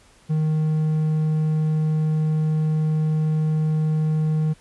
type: tone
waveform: triangle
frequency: 155.56 Hz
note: D#3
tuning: in tune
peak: -16 dBFS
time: 0.29-4.54 s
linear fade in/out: 20 ms
effects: pink hiss -54 dBFS RMS until 4.6 s + resampled to 24000 Hz